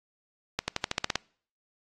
accelerating click train, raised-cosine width 0.2 ms, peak -9 dBFS, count 9, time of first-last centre 0.59-1.156 s, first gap 90 ms, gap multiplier 0.93, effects noise-tail reverb RT60 0.5 s tail -25 dB re dry + AAC 32 kbps

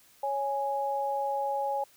sine tone pair together, 554.4 / 830.6 Hz, C#5 / G#5, 0 / 0 cents, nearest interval perfect fifth, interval 700 cents, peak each -32 / -29 dBFS, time 0.23-1.84 s, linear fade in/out 5 ms, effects white hiss -60 dBFS RMS until 1.96 s

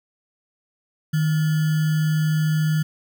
sine tone with sample-and-hold, 155.56 Hz, D#3, in tune, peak -17 dBFS, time 1.13-2.83 s, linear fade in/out 10 ms, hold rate 1575 Hz, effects none

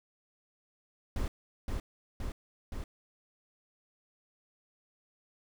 brown noise with echo, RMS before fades -32 dBFS, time 1.16-1.28 s, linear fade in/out 2 ms, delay 520 ms, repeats 3, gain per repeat -2 dB, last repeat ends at 2.84 s, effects none

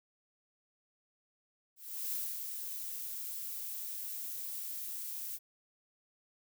violet noise with ADSR envelope, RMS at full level -36 dBFS, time 1.76-5.39 s, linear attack 360 ms, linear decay 250 ms, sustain -5 dB, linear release 36 ms, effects none

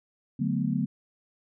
sine chord, B minor seventh, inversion first, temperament equal, 146.83 / 185 / 220 / 246.9 Hz, D3 / F#3 / A3 / B3, 0 / 0 / 0 / 0 cents, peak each -30 dBFS, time 0.39-0.86 s, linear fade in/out 10 ms, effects none

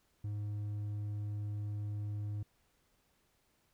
sine tone with hard clipping, 103.83 Hz, G#2, in tune, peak -37 dBFS, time 0.24-2.43 s, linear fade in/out 5 ms, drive 3 dB, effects pink hiss -74 dBFS RMS until 3.73 s

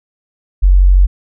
sine tone, 46.25 Hz, F#1, in tune, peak -4 dBFS, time 0.62-1.07 s, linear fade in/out 20 ms, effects none

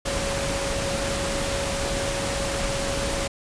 sine tone in noise, 554.4 Hz, C#5, in tune, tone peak -29 dBFS, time 0.05-3.28 s, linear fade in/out 10 ms, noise pink, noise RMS -27 dBFS, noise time 0.05-3.28 s, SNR -5 dB, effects resampled to 22050 Hz

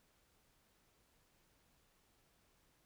silence, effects pink hiss -74 dBFS RMS until 2.85 s

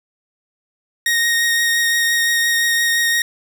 sawtooth tone with vibrato, 1864.7 Hz, A#6, in tune, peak -11 dBFS, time 1.06-3.22 s, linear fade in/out 2 ms, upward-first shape triangle, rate 5.8 Hz, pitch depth 14 cents each way, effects none

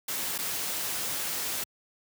white noise with dropouts, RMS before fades -32 dBFS, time 0.08-1.64 s, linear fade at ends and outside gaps 5 ms, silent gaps 0.38-0.386 s, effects high-pass 100 Hz 12 dB/octave

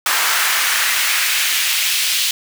pink noise with high-pass filter sweep, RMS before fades -17 dBFS, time 0.06-2.31 s, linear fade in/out 2 ms, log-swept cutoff 1200 to 3200 Hz, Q 1.5, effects none

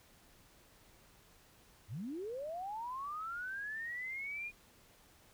sine linear sweep, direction up, 79.3 to 2457 Hz, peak -39 dBFS, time 1.88-4.52 s, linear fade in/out 50 ms, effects pink hiss -64 dBFS RMS until 5.33 s

